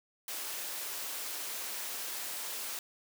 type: high-pass noise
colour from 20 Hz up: white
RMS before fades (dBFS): -39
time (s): 0.28-2.79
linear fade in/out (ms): 2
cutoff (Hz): 350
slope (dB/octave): 12
effects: none